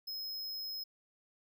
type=tone; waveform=square; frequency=5130 Hz; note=E8; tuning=48 cents flat; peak=-39 dBFS; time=0.07-0.84 s; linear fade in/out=10 ms; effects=none